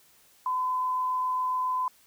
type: tone with frequency modulation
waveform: sine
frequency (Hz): 1015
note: B5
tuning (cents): +47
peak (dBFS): -25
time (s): 0.46-1.88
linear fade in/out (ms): 2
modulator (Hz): 27.3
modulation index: 0.25
effects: white hiss -60 dBFS RMS until 2.06 s